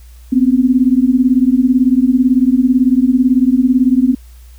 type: beating tone pair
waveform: sine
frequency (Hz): 246.9 / 264.9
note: B3 / C4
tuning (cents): 0 / +22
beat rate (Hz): 18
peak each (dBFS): -11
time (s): 0.32-4.15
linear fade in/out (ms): 10
effects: added 60 Hz sine -35 dBFS peak until 4.58 s + white hiss -50 dBFS RMS until 4.58 s